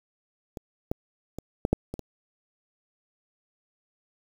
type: clicks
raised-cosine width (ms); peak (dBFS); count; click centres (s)
2; -22 / -13 / -22 / -10 / -7 / -20 / -23; 7; 0.572 / 0.915 / 1.386 / 1.651 / 1.73 / 1.94 / 1.993
effects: 7-bit